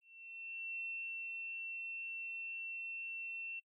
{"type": "tone with ADSR envelope", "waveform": "sine", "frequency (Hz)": 2701, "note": "E7", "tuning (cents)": 42, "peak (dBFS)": -40, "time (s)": [0.01, 3.6], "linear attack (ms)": 780, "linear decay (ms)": 440, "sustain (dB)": -2, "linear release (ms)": 12, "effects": ["noise-tail reverb RT60 0.1 s tail -22 dB re dry"]}